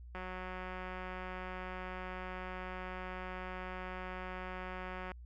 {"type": "click train", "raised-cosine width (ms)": 0.5, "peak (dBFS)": -29, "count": 915, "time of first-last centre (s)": [0.15, 5.117], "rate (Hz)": 184, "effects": ["added 60 Hz sine -48 dBFS peak until 5.25 s"]}